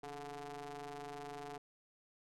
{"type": "ring-modulated tone", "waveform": "sawtooth", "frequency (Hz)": 147, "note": "D3", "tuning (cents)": 2, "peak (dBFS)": -38, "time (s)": [0.03, 1.58], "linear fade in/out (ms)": 5, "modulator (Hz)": 576, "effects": ["low-pass 10000 Hz 12 dB/octave"]}